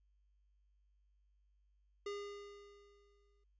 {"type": "tone with exponential decay", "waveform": "square", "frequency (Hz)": 406.6, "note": "G#4", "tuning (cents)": -37, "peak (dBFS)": -40, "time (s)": [2.06, 3.44], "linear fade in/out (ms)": 5, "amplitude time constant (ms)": 300, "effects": ["added 50 Hz sine -70 dBFS peak until 3.59 s", "resampled to 16000 Hz"]}